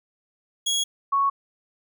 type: tone pair in turn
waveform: 25% pulse / sine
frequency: 3322 / 1108.6 Hz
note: G#7 / C#6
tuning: 0 / 0 cents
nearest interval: octave + perfect fifth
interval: 1900 cents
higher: first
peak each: -18 dBFS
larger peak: neither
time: 0.66-0.84 / 1.12-1.3 s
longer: neither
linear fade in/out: 10 ms
effects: none